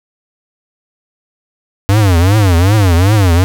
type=tone with vibrato; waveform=square; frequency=95.2 Hz; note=F#2; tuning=50 cents sharp; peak=-7 dBFS; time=1.89-3.44 s; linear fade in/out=0 ms; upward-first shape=triangle; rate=2.6 Hz; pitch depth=270 cents each way; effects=none